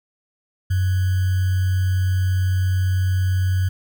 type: tone with sample-and-hold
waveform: sine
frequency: 92.9 Hz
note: F#2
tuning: 7 cents sharp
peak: -16 dBFS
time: 0.7-3.69 s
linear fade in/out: 10 ms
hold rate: 1575 Hz
effects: none